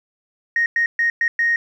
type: tone bursts at uneven times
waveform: sine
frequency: 1864.7 Hz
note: A#6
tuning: in tune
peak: -14 dBFS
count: 5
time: 0.56-0.66 / 0.76-0.86 / 0.99-1.1 / 1.21-1.28 / 1.39-1.56 s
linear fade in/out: 2 ms
effects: tanh soft clip ceiling -10 dBFS + 9-bit